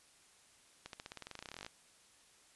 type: accelerating click train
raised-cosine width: 0.2 ms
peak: -28 dBFS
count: 22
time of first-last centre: 0.86-1.665 s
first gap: 72 ms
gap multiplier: 0.93
effects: white hiss -65 dBFS RMS until 2.55 s + resampled to 24000 Hz